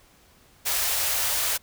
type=band-stop noise; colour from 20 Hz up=white; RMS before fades=-25 dBFS; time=0.65-1.58 s; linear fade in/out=20 ms; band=100 to 490 Hz; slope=24 dB/octave; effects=pink hiss -57 dBFS RMS until 1.62 s